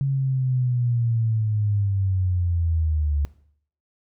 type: linear sweep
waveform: sine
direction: down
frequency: 138.59 to 71.1 Hz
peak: -19 dBFS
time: 0.01-3.25 s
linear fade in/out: 0 ms
effects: noise-tail reverb RT60 0.6 s tail -19 dB re dry